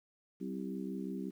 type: harmonic tone with a mistuned harmonic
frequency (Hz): 65.5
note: C2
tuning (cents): +2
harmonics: 3 / 4 / 5 / 6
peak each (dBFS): -40 / -42 / -44 / -46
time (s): 0.4-1.31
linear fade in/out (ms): 20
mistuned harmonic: 3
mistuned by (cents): -42
effects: 11-bit